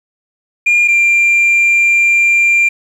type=tone pair in turn; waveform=sine; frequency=2412 / 2380 Hz; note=D7 / D7; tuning=+46 / +22 cents; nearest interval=unison; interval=24 cents; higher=first; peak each=-5 dBFS; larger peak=neither; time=0.66-0.88 / 0.88-2.69 s; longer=second; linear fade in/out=10 ms; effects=tanh soft clip ceiling -6 dBFS + 7-bit